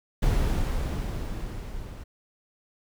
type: noise with level ramp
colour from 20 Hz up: brown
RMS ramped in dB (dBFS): -22 to -39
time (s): 0.22-2.04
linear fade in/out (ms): 10
effects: none